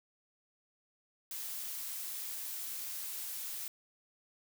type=noise; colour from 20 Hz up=blue; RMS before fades=-41 dBFS; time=1.31-3.68 s; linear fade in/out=2 ms; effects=none